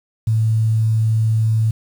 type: tone with quantisation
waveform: sine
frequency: 110.8 Hz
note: A2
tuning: 13 cents sharp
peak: -13 dBFS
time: 0.27-1.71 s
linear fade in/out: 5 ms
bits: 7
effects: none